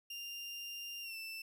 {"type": "tone with pitch glide", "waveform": "30% pulse", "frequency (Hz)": [2794, 2660], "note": ["F7", "E7"], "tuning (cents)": [0, 15], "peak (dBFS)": -40, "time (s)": [0.1, 1.42], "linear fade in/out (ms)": 5, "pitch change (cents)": -85, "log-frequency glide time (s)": [1.02, 1.16], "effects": []}